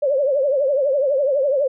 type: tone with vibrato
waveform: sine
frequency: 554.4 Hz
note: C#5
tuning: in tune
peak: -15 dBFS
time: 0.02-1.68 s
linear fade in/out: 10 ms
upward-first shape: triangle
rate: 12 Hz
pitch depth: 150 cents each way
effects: none